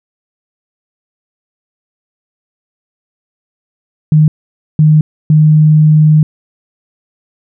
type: tone bursts at uneven times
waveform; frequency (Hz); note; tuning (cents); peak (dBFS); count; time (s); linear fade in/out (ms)
sine; 153.8; D#3; -20; -3; 3; 4.12-4.28 / 4.79-5.01 / 5.3-6.23; 2
effects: none